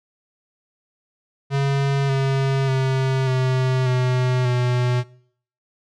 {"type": "tone with pitch steps", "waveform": "square", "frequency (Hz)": [138.59, 135.5, 132.48, 129.53, 126.65, 123.83], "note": ["C#3", "C#3", "C3", "C3", "B2", "B2"], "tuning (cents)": [0, -39, 22, -17, 44, 5], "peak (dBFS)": -18, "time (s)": [1.5, 5.04], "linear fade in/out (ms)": 50, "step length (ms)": 590, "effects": ["noise-tail reverb RT60 0.6 s tail -21 dB re dry", "low-pass 5000 Hz 12 dB/octave"]}